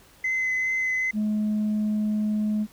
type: tone with vibrato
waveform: sine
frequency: 2043 Hz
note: C7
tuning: 42 cents flat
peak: -21 dBFS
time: 0.24-1.11 s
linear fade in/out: 5 ms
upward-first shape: triangle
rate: 2.5 Hz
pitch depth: 13 cents each way
type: tone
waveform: sine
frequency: 212.4 Hz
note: G#3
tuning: 39 cents sharp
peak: -20 dBFS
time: 1.13-2.67 s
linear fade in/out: 50 ms
effects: tanh soft clip ceiling -20 dBFS + pink hiss -54 dBFS RMS until 2.72 s